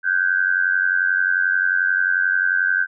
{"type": "tone with amplitude modulation", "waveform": "sine", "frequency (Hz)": 1546, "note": "G6", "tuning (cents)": -24, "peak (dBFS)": -12, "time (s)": [0.03, 2.87], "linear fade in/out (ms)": 50, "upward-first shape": "sine", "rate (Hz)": 91.3, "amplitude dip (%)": 85, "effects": []}